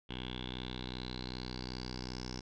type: tone with low-pass filter sweep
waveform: 10% pulse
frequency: 62.6 Hz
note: B1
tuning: 24 cents sharp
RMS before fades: -42 dBFS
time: 0.09-2.41 s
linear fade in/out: 10 ms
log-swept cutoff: 3200 to 5400 Hz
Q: 9
effects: none

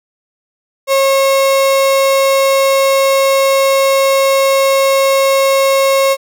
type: tone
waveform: 35% pulse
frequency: 543 Hz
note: C#5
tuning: 36 cents flat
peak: -7 dBFS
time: 0.87-6.17 s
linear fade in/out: 50 ms
effects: none

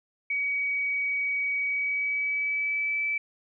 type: tone with pitch glide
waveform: sine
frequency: 2263 to 2311 Hz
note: C#7 to D7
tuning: +35 to -28 cents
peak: -25 dBFS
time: 0.3-3.18 s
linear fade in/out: 5 ms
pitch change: +37 cents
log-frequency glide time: 1.63-3.04 s
effects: none

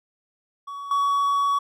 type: tone with level steps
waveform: triangle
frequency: 1127 Hz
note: C#6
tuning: 28 cents sharp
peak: -30 / -17 dBFS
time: 0.67-1.59 s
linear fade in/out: 10 ms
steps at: 0.91 s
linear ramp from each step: 2 ms
effects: none

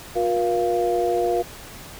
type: tone cluster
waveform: sine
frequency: 358.7 / 476.7 / 693 Hz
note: F4 / A#4 / F5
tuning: +46 / +39 / -14 cents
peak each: -23 dBFS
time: 0.15-1.43 s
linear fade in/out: 20 ms
effects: pink hiss -40 dBFS RMS until 1.99 s

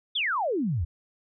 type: exponential sweep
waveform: sine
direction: down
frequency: 3678 to 71.8 Hz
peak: -24 dBFS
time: 0.15-0.85 s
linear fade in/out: 10 ms
effects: none

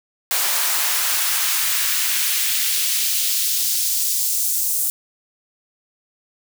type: noise with high-pass filter sweep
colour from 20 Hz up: white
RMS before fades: -20 dBFS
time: 0.31-4.9 s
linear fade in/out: 0 ms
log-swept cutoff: 680 to 8300 Hz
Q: 1
effects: none

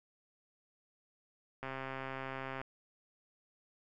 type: click train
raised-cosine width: 0.5 ms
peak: -26 dBFS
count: 132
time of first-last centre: 1.63-2.615 s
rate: 133 Hz
effects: none

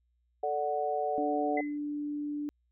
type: chord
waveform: sine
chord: D major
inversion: second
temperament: equal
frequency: 440 / 587.3 / 740 Hz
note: A4 / D5 / F#5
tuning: 0 / 0 / 0 cents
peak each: -34 / -34 / -31 dBFS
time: 0.43-1.61 s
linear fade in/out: 5 ms
type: tone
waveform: sine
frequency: 293.7 Hz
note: D4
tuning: in tune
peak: -32 dBFS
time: 1.18-2.49 s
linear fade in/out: 0 ms
type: tone with exponential decay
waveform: sine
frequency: 2037 Hz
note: C7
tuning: 47 cents flat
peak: -31 dBFS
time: 1.57-1.78 s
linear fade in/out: 5 ms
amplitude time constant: 45 ms
effects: added 60 Hz sine -70 dBFS peak until 2.71 s

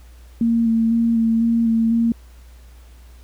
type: tone with vibrato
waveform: sine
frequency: 228.7 Hz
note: A#3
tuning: 33 cents flat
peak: -14 dBFS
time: 0.41-2.12 s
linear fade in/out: 2 ms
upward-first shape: square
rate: 2 Hz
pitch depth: 17 cents each way
effects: added 60 Hz sine -41 dBFS peak until 3.23 s + pink hiss -54 dBFS RMS until 3.23 s

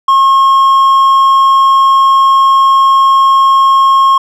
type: tone with hard clipping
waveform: sine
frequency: 1080 Hz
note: C#6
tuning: 45 cents flat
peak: -5 dBFS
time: 0.08-4.18 s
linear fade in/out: 5 ms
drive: 3 dB
effects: none

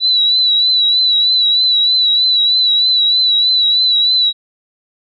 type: tone with vibrato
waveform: sine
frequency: 3951 Hz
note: B7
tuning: in tune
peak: -9 dBFS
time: 0-4.33 s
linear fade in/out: 50 ms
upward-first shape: triangle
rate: 3.2 Hz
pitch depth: 53 cents each way
effects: none

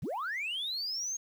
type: linear sweep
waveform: sine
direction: up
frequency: 77.78 to 6550 Hz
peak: -31 dBFS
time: 0.02-1.17 s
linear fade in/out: 10 ms
effects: tanh soft clip ceiling -30 dBFS + 10-bit

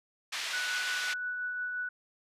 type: band-pass noise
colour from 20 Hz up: pink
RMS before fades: -36 dBFS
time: 0.32-1.14 s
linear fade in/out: 10 ms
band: 1800 to 5100 Hz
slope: 12 dB/octave
type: tone with tremolo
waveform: sine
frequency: 1480 Hz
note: F#6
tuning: in tune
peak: -31 dBFS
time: 0.53-1.89 s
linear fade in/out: 5 ms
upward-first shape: triangle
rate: 5.7 Hz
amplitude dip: 30%
effects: resampled to 32000 Hz

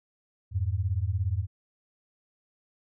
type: beating tone pair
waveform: sine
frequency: 85.9 / 102.9 Hz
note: F2 / G#2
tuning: -28 / -16 cents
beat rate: 17 Hz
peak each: -28 dBFS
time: 0.51-1.47 s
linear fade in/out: 50 ms
effects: none

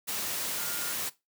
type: tone in noise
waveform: sine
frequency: 1416 Hz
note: F6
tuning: 23 cents sharp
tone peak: -43 dBFS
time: 0.57-0.94 s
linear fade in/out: 20 ms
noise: white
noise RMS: -33 dBFS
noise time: 0.07-1.1 s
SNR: -13 dB
effects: noise-tail reverb RT60 0.2 s tail -17 dB re dry + high-pass 100 Hz 12 dB/octave

